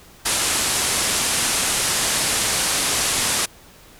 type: low-pass noise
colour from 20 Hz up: white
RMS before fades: -21 dBFS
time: 0.25-3.46 s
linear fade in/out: 10 ms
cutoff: 11000 Hz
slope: 48 dB/octave
effects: pink hiss -47 dBFS RMS until 3.99 s